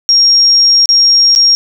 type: tone with dropouts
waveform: sine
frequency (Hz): 5580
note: F8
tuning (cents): -2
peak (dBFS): -4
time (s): 0.09-1.55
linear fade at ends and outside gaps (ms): 0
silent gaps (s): 0.857-0.89 / 1.351-1.36
effects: none